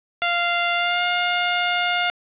10% pulse tone with pitch glide, 695 to 709.2 Hz, F5 to F5, -9 to +26 cents, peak -10 dBFS, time 0.22-2.1 s, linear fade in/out 0 ms, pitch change +35 cents, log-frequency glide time 0.74-1.03 s, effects resampled to 8000 Hz + 8-bit

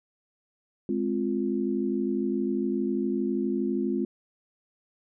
sine chord, F minor, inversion first, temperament just, 209.5 / 261.9 / 349.2 Hz, Ab3 / C4 / F4, +15 / +2 / 0 cents, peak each -29 dBFS, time 0.89-4.05 s, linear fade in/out 2 ms, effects none

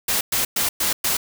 white noise bursts, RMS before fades -21 dBFS, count 5, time 0.08-1.17 s, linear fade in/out 5 ms, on 130 ms, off 110 ms, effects none

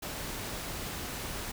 pink noise, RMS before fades -38 dBFS, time 0.02-1.52 s, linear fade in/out 10 ms, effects none

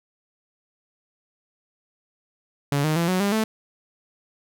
sawtooth tone with pitch steps, 142.2 / 155.07 / 169.11 / 184.41 / 201.1 / 219.3 Hz, C#3 / D#3 / E3 / F#3 / G3 / A3, +45 / -6 / +45 / -6 / +44 / -6 cents, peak -16 dBFS, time 2.72-3.44 s, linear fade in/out 2 ms, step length 120 ms, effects none

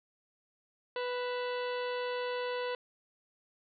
harmonic tone with a mistuned harmonic, 493.9 Hz, B4, in tune, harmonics 1 / 2 / 3 / 4 / 5 / 6 / 7 / 8 / 9, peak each -34 / -40 / -44 / -46 / -48 / -50 / -51 / -52 / -53 dBFS, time 0.96-2.75 s, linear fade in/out 2 ms, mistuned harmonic 5, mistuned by +120 cents, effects none

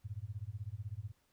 sine tone with tremolo, 103.83 Hz, G#2, in tune, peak -36 dBFS, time 0.04-1.12 s, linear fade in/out 20 ms, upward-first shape sine, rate 16 Hz, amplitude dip 100%, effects pink hiss -75 dBFS RMS until 1.32 s

